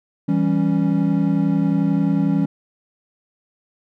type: chord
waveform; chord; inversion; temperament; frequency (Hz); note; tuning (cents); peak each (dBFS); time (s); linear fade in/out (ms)
triangle; C# diminished; first; equal; 164.81 / 196 / 277.2; E3 / G3 / C#4; 0 / 0 / 0; -18; 0.28-2.46; 10
effects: none